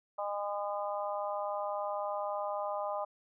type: harmonic tone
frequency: 203.7 Hz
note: G#3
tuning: 33 cents flat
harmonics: 3 / 4 / 5 / 6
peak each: -36 / -38 / -40 / -42 dBFS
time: 0.18-3.05 s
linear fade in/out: 10 ms
effects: none